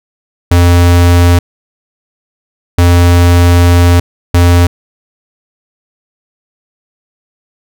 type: tone bursts at uneven times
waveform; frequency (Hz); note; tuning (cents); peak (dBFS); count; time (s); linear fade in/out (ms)
square; 87.31; F2; 0; -4; 3; 0.51-1.39 / 2.78-4 / 4.34-4.67; 5
effects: none